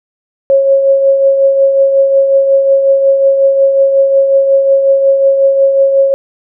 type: tone with tremolo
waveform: sine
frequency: 546 Hz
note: C#5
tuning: 26 cents flat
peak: -3 dBFS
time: 0.5-6.14 s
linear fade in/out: 0 ms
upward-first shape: triangle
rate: 5.5 Hz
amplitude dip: 50%
effects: none